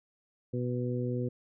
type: harmonic tone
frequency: 123.47 Hz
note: B2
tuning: in tune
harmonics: 1 / 2 / 3 / 4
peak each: -32 / -35 / -37 / -38 dBFS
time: 0.53-1.29 s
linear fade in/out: 10 ms
effects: none